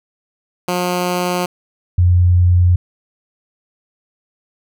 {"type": "tone pair in turn", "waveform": ["10% pulse", "sine"], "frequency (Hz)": [178.8, 88.99], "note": ["F3", "F2"], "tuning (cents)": [41, 33], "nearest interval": "octave", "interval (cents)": 1208, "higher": "first", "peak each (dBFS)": -8, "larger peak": "neither", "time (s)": [[0.68, 1.46], [1.98, 2.76]], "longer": "neither", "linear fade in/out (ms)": 5, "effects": []}